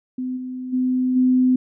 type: tone with level steps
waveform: sine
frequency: 254.7 Hz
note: C4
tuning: 46 cents flat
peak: -23 / -27 / -17 / -13 dBFS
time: 0.18-1.56 s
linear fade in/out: 5 ms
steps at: 0.36 / 0.72 / 1.15 s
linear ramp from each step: 20 ms
effects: none